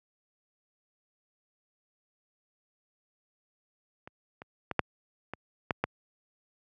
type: clicks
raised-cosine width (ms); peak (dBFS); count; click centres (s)
0.5; -29 / -28 / -17 / -7 / -21 / -12 / -11; 7; 4.075 / 4.419 / 4.713 / 4.793 / 5.336 / 5.708 / 5.84
effects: high-pass 80 Hz 12 dB/octave